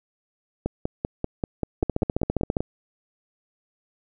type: two click trains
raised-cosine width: 2 ms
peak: -11 / -9 dBFS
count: 11 / 12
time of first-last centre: 0.66-2.606 / 1.83-2.568 s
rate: 5.14 / 14.9 Hz
effects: none